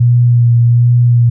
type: tone with vibrato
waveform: sine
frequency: 119.8 Hz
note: A#2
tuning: 48 cents sharp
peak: -5 dBFS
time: 0-1.3 s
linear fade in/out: 10 ms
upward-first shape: sine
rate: 1.3 Hz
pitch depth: 21 cents each way
effects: none